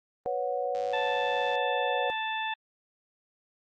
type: chord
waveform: sine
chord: B suspended second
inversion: none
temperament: equal with one note detuned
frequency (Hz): 493.9 / 554.4 / 735.3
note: B4 / C#5 / F#5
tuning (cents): 0 / 0 / -11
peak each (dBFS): -32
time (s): 0.26-2.1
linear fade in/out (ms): 0
type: click train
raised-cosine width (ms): 0.2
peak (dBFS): -30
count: 83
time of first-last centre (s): 0.75-1.554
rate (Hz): 102
type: harmonic tone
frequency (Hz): 880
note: A5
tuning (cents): 0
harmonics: 1 / 2 / 3 / 4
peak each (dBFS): -32 / -35 / -37 / -38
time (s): 0.93-2.54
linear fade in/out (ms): 5
effects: Opus 32 kbps